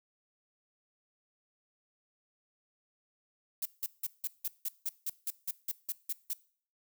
violet noise bursts, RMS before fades -34 dBFS, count 14, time 3.62-6.334 s, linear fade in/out 5 ms, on 36 ms, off 170 ms, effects noise-tail reverb RT60 0.5 s tail -21 dB re dry

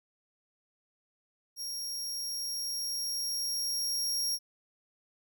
sawtooth tone with level ramp, 5588 Hz, F8, in tune, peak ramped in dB -33 to -26 dBFS, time 1.56-4.39 s, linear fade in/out 50 ms, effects none

